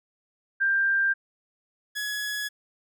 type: tone pair in turn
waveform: sine / sawtooth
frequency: 1586 / 1685.7 Hz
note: G6 / G#6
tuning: +20 / +25 cents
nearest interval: minor second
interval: 105 cents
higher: second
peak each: -20 / -25 dBFS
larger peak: first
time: 0.6-1.14 / 1.95-2.49 s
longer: neither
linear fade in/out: 20 ms
effects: none